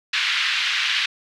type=band-pass noise; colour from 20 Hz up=white; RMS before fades=-22 dBFS; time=0.13-1.06 s; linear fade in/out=5 ms; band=1500 to 3700 Hz; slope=24 dB/octave; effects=none